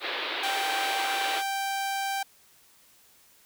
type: band-pass noise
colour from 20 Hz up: white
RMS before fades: -32 dBFS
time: 0-1.43 s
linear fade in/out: 50 ms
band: 310 to 4000 Hz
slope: 48 dB/octave
type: tone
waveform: sawtooth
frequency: 784 Hz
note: G5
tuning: in tune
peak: -24 dBFS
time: 0.43-2.23 s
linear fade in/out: 5 ms
effects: white hiss -59 dBFS RMS until 3.45 s